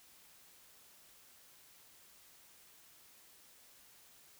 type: silence
effects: white hiss -62 dBFS RMS until 4.39 s